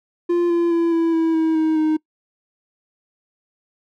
triangle tone with pitch steps, 347.2 / 341.8 / 336.5 / 331.3 / 326.2 / 321.2 / 316.2 / 311.3 Hz, F4 / F4 / E4 / E4 / E4 / E4 / D#4 / D#4, -10 / -37 / +36 / +9 / -18 / -45 / +28 / +1 cents, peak -13 dBFS, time 0.29-1.97 s, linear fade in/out 10 ms, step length 210 ms, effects noise-tail reverb RT60 0.1 s tail -24 dB re dry

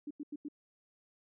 sine tone bursts, 293.7 Hz, D4, in tune, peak -38 dBFS, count 4, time 0.07-0.485 s, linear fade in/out 5 ms, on 37 ms, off 89 ms, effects none

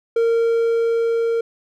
triangle tone with level ramp, 460.9 Hz, A#4, 20 cents flat, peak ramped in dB -12 to -15 dBFS, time 0.16-1.41 s, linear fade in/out 5 ms, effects none

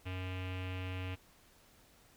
square tone with low-pass filter, 92.5 Hz, F#2, in tune, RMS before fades -40 dBFS, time 0.05-1.16 s, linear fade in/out 20 ms, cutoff 2700 Hz, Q 4.6, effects pink hiss -64 dBFS RMS until 2.16 s

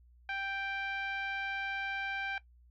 10% pulse tone with low-pass filter, 785 Hz, G5, 2 cents sharp, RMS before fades -37 dBFS, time 0.29-2.38 s, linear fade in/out 2 ms, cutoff 2000 Hz, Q 1.7, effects noise-tail reverb RT60 0.1 s tail -17 dB re dry + added 60 Hz sine -58 dBFS peak until 2.7 s

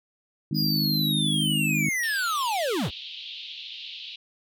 harmonic tone, 51.6 Hz, G#1, 10 cents flat, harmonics 3 / 4 / 5 / 6, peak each -27 / -29 / -31 / -33 dBFS, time 0.51-1.89 s, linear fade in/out 5 ms
square linear sweep, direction down, 4978 to 43.65 Hz, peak -25 dBFS, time 0.54-2.91 s, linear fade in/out 50 ms
white band-pass noise, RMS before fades -39 dBFS, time 2.03-4.16 s, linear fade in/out 5 ms, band 2800 to 3900 Hz, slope 48 dB/octave
effects none

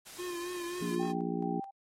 white noise, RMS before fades -47 dBFS, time 0.05-0.97 s, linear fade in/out 20 ms
square tone with vibrato, 352.1 Hz, F4, 14 cents sharp, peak -37 dBFS, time 0.18-1.13 s, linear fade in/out 20 ms, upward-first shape triangle, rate 3.7 Hz, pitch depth 48 cents each way
harmonic tone, 58.6 Hz, A#1, 10 cents sharp, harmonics 3 / 4 / 5 / 6 / 7, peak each -36 / -37 / -38 / -39 / -39 dBFS, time 0.81-1.6 s, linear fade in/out 5 ms
sine tone with tremolo, 784 Hz, G5, in tune, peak -37 dBFS, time 0.99-1.71 s, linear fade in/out 10 ms, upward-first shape square, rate 2.3 Hz, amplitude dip 55%
effects low-pass 11000 Hz 12 dB/octave + AAC 48 kbps

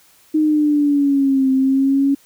sine linear two-way sweep, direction down then up, 311.1 to 263 to 278.8 Hz, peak -12 dBFS, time 0.34-2.15 s, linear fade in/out 10 ms, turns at 1.51 s, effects white hiss -52 dBFS RMS until 2.25 s

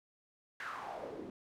pink noise with band-pass filter sweep, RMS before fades -44 dBFS, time 0.6-1.3 s, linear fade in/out 2 ms, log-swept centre 1700 to 280 Hz, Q 3.8, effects none

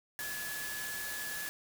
sine tone in noise, 1705 Hz, G#6, 45 cents sharp, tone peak -40 dBFS, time 0.19-1.49 s, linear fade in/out 0 ms, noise white, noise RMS -41 dBFS, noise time 0.19-1.49 s, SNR -2 dB, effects none

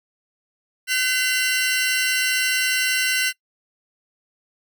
sawtooth tone cluster, 1522 / 2033 / 2755 Hz, F#6 / B6 / F7, +48 / +50 / -24 cents, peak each -20 dBFS, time 0.87-3.33 s, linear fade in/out 50 ms, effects noise-tail reverb RT60 0.1 s tail -21 dB re dry

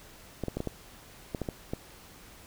clicks, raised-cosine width 2 ms, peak -18 dBFS, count 9, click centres 0.437 / 0.483 / 0.57 / 0.604 / 0.673 / 1.348 / 1.417 / 1.488 / 1.735 s, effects pink hiss -52 dBFS RMS until 2.46 s

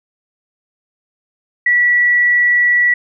sine tone, 1946 Hz, B6, 26 cents flat, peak -9 dBFS, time 1.66-2.94 s, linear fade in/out 5 ms, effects none

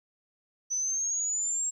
sine exponential sweep, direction up, 5970 to 7600 Hz, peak -27 dBFS, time 0.7-1.71 s, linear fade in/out 20 ms, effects 11-bit

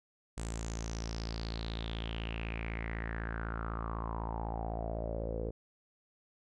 sawtooth tone with low-pass filter sweep, 56 Hz, A1, 31 cents sharp, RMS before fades -38 dBFS, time 0.37-5.51 s, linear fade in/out 10 ms, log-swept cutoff 8200 to 470 Hz, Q 6.6, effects none

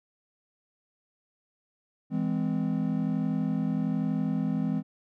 triangle chord, E augmented, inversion none, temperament just, 164.81 / 206 / 257.5 Hz, E3 / G#3 / B#3, 0 / -14 / -28 cents, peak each -28 dBFS, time 2.1-4.83 s, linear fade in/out 50 ms, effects none

